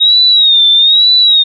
sine tone with vibrato, 3755 Hz, A#7, 12 cents sharp, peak -4 dBFS, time 0-1.44 s, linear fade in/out 20 ms, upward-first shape sine, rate 1.1 Hz, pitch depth 99 cents each way, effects none

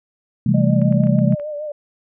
sine chord, A minor seventh, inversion first, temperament just, 132 / 165 / 198 / 220 Hz, C3 / E3 / G3 / A3, +16 / +2 / +18 / 0 cents, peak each -17 / -18 / -18 / -19 dBFS, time 0.46-1.35 s, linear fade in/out 5 ms
sine tone with vibrato, 597 Hz, D5, 28 cents sharp, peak -24 dBFS, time 0.54-1.72 s, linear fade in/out 5 ms, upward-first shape sine, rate 6.6 Hz, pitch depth 50 cents each way
clicks, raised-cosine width 0.5 ms, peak -26 dBFS, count 7, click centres 0.817 / 0.925 / 1.037 / 1.071 / 1.189 / 1.324 / 1.398 s
effects none

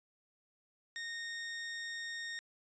sawtooth tone, 1849 Hz, A#6, 15 cents flat, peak -36 dBFS, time 0.96-2.39 s, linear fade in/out 0 ms, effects resampled to 16000 Hz

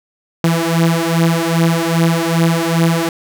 sawtooth beating tone pair, 164.81 / 167.31 Hz, E3 / E3, 0 / +26 cents, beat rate 2.5 Hz, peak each -11 dBFS, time 0.44-3.09 s, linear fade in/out 2 ms, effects none

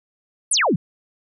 sine exponential sweep, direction down, 11210 to 138.59 Hz, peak -15 dBFS, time 0.51-0.76 s, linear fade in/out 5 ms, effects none

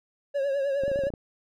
triangle tone with vibrato, 554.4 Hz, C#5, in tune, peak -22 dBFS, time 0.34-1.1 s, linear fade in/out 20 ms, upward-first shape triangle, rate 9.7 Hz, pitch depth 66 cents each way
clicks, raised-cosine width 2 ms, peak -23 dBFS, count 9, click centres 0.836 / 0.88 / 0.916 / 0.959 / 0.99 / 1.037 / 1.069 / 1.103 / 1.138 s
effects none

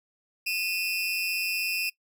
30% pulse tone pair together, 2489 / 2673 Hz, D#7 / E7, 0 / +23 cents, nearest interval minor second, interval 123 cents, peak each -27 dBFS, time 0.46-1.9 s, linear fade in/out 10 ms, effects noise-tail reverb RT60 0.1 s tail -23 dB re dry

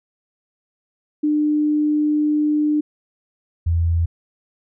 sine tone pair in turn, 300 / 83.98 Hz, D4 / E2, +37 / +33 cents, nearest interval octave + minor seventh, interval 2204 cents, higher first, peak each -15 dBFS, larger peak neither, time 1.23-2.81 / 3.66-4.06 s, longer first, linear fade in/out 10 ms, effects none

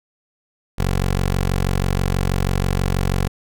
15% pulse tone, 46.2 Hz, F#1, 2 cents flat, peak -11 dBFS, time 0.78-3.28 s, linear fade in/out 10 ms, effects none

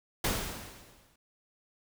pink noise with exponential decay, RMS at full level -28 dBFS, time 0.24-1.16 s, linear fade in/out 5 ms, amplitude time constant 200 ms, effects none

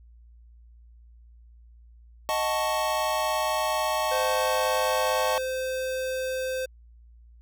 square chord, D# half-diminished seventh, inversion none, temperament equal, 622.3 / 740 / 880 / 1108.7 Hz, D#5 / F#5 / A5 / C#6, 0 / 0 / 0 / 0 cents, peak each -29 / -34 / -30 / -31 dBFS, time 2.29-5.38 s, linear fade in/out 0 ms
square tone, 518 Hz, C5, 17 cents flat, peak -28 dBFS, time 4.11-6.66 s, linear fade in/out 10 ms
effects added 58 Hz sine -49 dBFS peak until 7.41 s

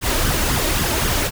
pink noise with flanger, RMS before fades -19 dBFS, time 0.01-1.31 s, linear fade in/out 50 ms, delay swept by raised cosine 0.59 to 3.29 ms, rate 3.8 Hz, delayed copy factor +0.6, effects none

